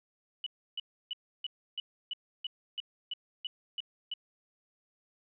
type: tone bursts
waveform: sine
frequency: 2960 Hz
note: F#7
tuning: in tune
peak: -33 dBFS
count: 12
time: 0.44-4.138 s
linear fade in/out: 2 ms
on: 24 ms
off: 310 ms
effects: none